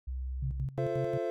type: tone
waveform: sine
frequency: 64.4 Hz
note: C2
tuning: 27 cents flat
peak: -33 dBFS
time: 0.07-0.66 s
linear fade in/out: 10 ms
type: tone with tremolo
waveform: sine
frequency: 134.2 Hz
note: C3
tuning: 44 cents sharp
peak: -31 dBFS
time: 0.42-1.18 s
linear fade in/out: 10 ms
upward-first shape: square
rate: 5.6 Hz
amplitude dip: 80%
type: chord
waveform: triangle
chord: F major seventh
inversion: none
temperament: equal with one note detuned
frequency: 349.2 / 440 / 523.3 / 671.2 Hz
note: F4 / A4 / C5 / E5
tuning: 0 / 0 / 0 / +31 cents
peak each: -34 dBFS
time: 0.78-1.3 s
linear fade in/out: 0 ms
effects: none